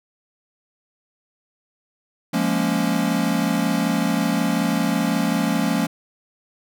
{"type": "chord", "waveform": "square", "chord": "Bb minor seventh", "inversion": "second", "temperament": "equal", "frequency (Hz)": [174.61, 207.7, 233.1, 277.2], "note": ["F3", "Ab3", "Bb3", "Db4"], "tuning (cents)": [0, 0, 0, 0], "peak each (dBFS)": -25, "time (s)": [2.33, 5.87], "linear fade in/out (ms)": 10, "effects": []}